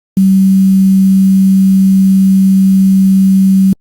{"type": "tone with quantisation", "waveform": "sine", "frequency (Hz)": 191.5, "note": "G3", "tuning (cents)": -40, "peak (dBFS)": -4, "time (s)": [0.17, 3.73], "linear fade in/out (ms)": 2, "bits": 5, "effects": ["Opus 48 kbps"]}